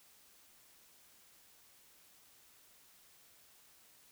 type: silence
effects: white hiss -64 dBFS RMS until 4.11 s